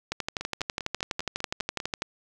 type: two click trains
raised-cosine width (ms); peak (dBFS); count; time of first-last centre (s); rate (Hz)
0.2; -16 / -11; 8 / 24; 0.41-1.802 / 0.12-2.021; 5.03 / 12.1
effects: none